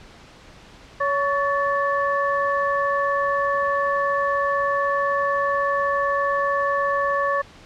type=tone cluster; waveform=sine; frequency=561 / 1123 / 1750 Hz; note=C#5 / C#6 / A6; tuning=+21 / +22 / -10 cents; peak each=-23 / -22 / -26 dBFS; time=1-7.42 s; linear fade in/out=10 ms; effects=pink hiss -46 dBFS RMS until 7.65 s + low-pass 5000 Hz 12 dB/octave